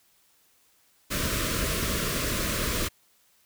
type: band-stop noise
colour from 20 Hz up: pink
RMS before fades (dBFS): -28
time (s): 1.1-2.89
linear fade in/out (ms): 20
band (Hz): 660 to 1000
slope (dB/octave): 96
effects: white hiss -64 dBFS RMS until 3.45 s